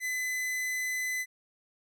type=tone; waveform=45% pulse; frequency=2015 Hz; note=B6; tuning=34 cents sharp; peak=-30 dBFS; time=0-1.26 s; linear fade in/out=50 ms; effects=none